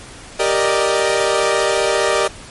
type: chord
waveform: sawtooth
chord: Eb major seventh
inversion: first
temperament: equal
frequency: 392 / 466.2 / 587.3 / 622.3 Hz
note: G4 / Bb4 / D5 / Eb5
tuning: 0 / 0 / 0 / 0 cents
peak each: -16 dBFS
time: 0.39-2.28 s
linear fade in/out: 10 ms
effects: pink hiss -37 dBFS RMS until 2.5 s + MP3 48 kbps